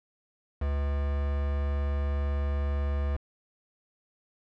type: tone with quantisation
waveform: triangle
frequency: 71 Hz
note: C#2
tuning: 42 cents sharp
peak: -24 dBFS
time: 0.61-3.17 s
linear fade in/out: 10 ms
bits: 6
effects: low-pass 2000 Hz 12 dB/octave